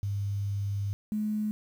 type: tone pair in turn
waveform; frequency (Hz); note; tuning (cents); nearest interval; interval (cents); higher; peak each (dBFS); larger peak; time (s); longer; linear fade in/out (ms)
sine; 100.4 / 212.7; G2 / G#3; +42 / +42; octave + minor second; 1300; second; -28 / -27; second; 0.03-0.93 / 1.12-1.51; first; 0
effects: 9-bit